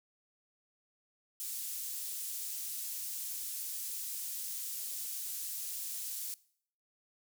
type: high-pass noise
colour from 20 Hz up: pink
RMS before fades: -40 dBFS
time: 1.4-6.34 s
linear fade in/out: 0 ms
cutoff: 8200 Hz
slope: 12 dB/octave
effects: noise-tail reverb RT60 0.6 s tail -21 dB re dry